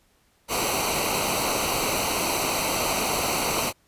pink noise with comb filter, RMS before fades -25 dBFS, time 0.48-3.73 s, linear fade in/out 50 ms, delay 0.58 ms, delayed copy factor -0.8, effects pink hiss -64 dBFS RMS until 3.87 s + resampled to 32000 Hz

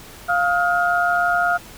sine tone cluster, 702 / 1273 / 1421 Hz, F5 / D#6 / F6, +9 / +39 / +30 cents, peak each -19 / -25 / -19 dBFS, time 0.28-1.58 s, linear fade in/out 20 ms, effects pink hiss -41 dBFS RMS until 1.77 s

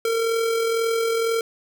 square tone with amplitude modulation, 456.3 Hz, A#4, 37 cents flat, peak -19 dBFS, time 0.05-1.41 s, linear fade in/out 2 ms, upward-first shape sine, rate 42 Hz, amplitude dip 35%, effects none

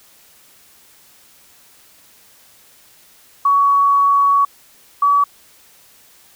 sine tone pair in turn, 1124 / 1141 Hz, C#6 / C#6, +24 / +50 cents, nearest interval unison, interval 26 cents, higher second, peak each -10 dBFS, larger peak neither, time 3.45-4.45 / 5.02-5.24 s, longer first, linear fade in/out 5 ms, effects white hiss -49 dBFS RMS until 6.35 s

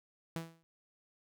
sawtooth tone with exponential decay, 164.81 Hz, E3, in tune, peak -30 dBFS, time 0.36-0.63 s, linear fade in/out 0 ms, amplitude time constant 57 ms, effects none

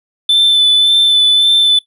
triangle tone with vibrato, 3520 Hz, A7, in tune, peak -4 dBFS, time 0.29-1.79 s, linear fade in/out 5 ms, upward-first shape sine, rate 1.8 Hz, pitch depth 17 cents each way, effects noise-tail reverb RT60 0.1 s tail -17 dB re dry + tanh soft clip ceiling -2 dBFS

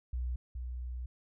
sine tone pair in turn, 61.74 / 61.74 Hz, B1 / B1, 0 / 0 cents, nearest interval unison, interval 0 cents, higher neither, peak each -31 / -36 dBFS, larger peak first, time 0.13-0.36 / 0.55-1.06 s, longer second, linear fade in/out 5 ms, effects tanh soft clip ceiling -28 dBFS

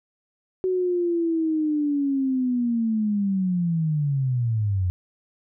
sine linear sweep, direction down, 374.7 to 87.9 Hz, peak -20 dBFS, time 0.64-4.9 s, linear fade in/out 0 ms, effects none

